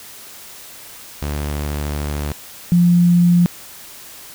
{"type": "tone pair in turn", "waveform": ["sawtooth", "sine"], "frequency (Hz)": [73.42, 174.62], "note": ["D2", "F3"], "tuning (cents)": [0, 0], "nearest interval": "octave + minor third", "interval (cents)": 1500, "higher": "second", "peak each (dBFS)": [-17, -9], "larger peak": "second", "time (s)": [[1.22, 2.32], [2.72, 3.46]], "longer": "first", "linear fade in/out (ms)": 0, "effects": ["white hiss -38 dBFS RMS until 4.34 s"]}